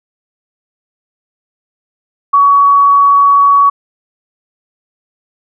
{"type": "tone", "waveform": "sine", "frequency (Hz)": 1127, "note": "C#6", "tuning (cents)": 28, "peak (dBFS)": -4, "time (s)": [2.33, 3.7], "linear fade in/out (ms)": 10, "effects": []}